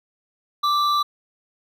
triangle tone pair together, 1174.7 / 3951 Hz, D6 / B7, 0 / 0 cents, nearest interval octave + major sixth, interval 2100 cents, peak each -16 / -24 dBFS, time 0.63-1.03 s, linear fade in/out 10 ms, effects none

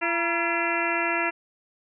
harmonic tone with a mistuned harmonic, 339.3 Hz, F4, 50 cents flat, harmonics 1 / 2 / 3 / 4 / 5 / 6 / 7 / 8, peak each -31 / -31 / -31 / -31 / -31 / -31 / -31 / -31 dBFS, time 0.01-1.31 s, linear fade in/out 20 ms, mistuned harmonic 3, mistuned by -97 cents, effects none

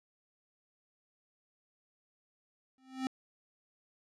square tone with exponential growth, 261.6 Hz, C4, in tune, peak -30 dBFS, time 2.78-3.07 s, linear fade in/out 1 ms, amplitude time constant 62 ms, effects low-pass 7000 Hz 12 dB/octave

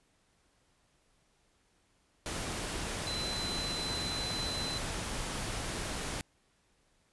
sine tone in noise, 4034 Hz, B7, 36 cents sharp, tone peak -36 dBFS, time 3.07-4.78 s, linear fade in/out 0 ms, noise pink, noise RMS -37 dBFS, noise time 2.26-6.21 s, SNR -2 dB, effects pink hiss -71 dBFS RMS until 7.12 s + resampled to 24000 Hz

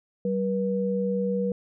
sine tone pair together, 191.9 / 483 Hz, G3 / B4, -37 / -39 cents, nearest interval octave + major third, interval 1598 cents, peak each -26 dBFS, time 0.25-1.52 s, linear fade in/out 2 ms, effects none

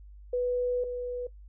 sine tone pair in turn, 493.9 / 492.2 Hz, B4 / B4, 0 / -6 cents, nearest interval unison, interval 6 cents, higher first, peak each -25 / -31 dBFS, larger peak first, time 0.33-0.84 / 0.84-1.27 s, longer first, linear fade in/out 5 ms, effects noise-tail reverb RT60 0.1 s tail -17 dB re dry + added 50 Hz sine -46 dBFS peak until 1.48 s

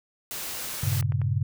white noise, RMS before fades -34 dBFS, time 0.31-1.01 s, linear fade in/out 0 ms
click train, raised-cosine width 0.5 ms, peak -26 dBFS, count 8, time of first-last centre 0.55-1.217 s, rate 10.5 Hz
sine chord, G diminished, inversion none, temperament equal, 98 / 116.54 / 138.59 Hz, G2 / Bb2 / Db3, 0 / 0 / 0 cents, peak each -26 / -28 / -27 dBFS, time 0.83-1.43 s, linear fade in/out 5 ms
effects none

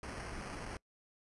pink noise with sample-and-hold, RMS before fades -44 dBFS, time 0.03-0.77 s, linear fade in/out 2 ms, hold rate 3675 Hz, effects noise-tail reverb RT60 0.1 s tail -23 dB re dry + resampled to 24000 Hz

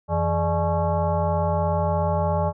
sine tone with frequency modulation, 342.6 Hz, F4, 33 cents flat, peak -19 dBFS, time 0.08-2.53 s, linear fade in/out 50 ms, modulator 254 Hz, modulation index 2.4, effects none

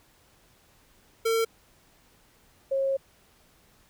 square / sine tone pair in turn, 453 / 541.7 Hz, A#4 / C#5, -50 / -40 cents, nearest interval minor third, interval 310 cents, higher second, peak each -23 dBFS, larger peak neither, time 1.25-1.45 / 2.71-2.97 s, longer second, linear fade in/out 10 ms, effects pink hiss -61 dBFS RMS until 3.89 s

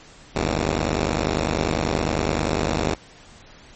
5% pulse tone pair together, 49.96 / 79.3 Hz, G1 / D#2, +34 / +33 cents, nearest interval minor sixth, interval 799 cents, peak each -12 dBFS, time 0.35-2.95 s, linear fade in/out 10 ms, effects pink hiss -47 dBFS RMS until 3.75 s + MP3 32 kbps

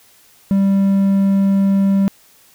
triangle tone, 196 Hz, G3, in tune, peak -9 dBFS, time 0.51-2.08 s, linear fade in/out 0 ms, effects white hiss -50 dBFS RMS until 2.54 s

